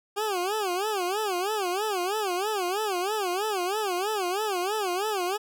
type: tone with vibrato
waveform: 20% pulse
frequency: 392 Hz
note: G4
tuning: in tune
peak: -21 dBFS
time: 0.16-5.38 s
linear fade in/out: 20 ms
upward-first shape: sine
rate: 3.1 Hz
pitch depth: 190 cents each way
effects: none